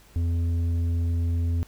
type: tone with tanh clipping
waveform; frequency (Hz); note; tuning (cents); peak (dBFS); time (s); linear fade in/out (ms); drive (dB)
sine; 84.8; E2; +50; -23; 0.16-1.63; 0; 7
effects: added 50 Hz sine -55 dBFS peak until 1.67 s + pink hiss -55 dBFS RMS until 1.67 s